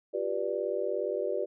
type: chord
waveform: sine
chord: G dominant seventh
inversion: third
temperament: just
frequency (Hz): 352.8 / 392 / 490 / 588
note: F4 / G4 / B4 / D5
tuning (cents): +18 / 0 / -14 / +2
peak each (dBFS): -37 / -33 / -34 / -33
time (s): 0.13-1.46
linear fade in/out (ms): 20
effects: none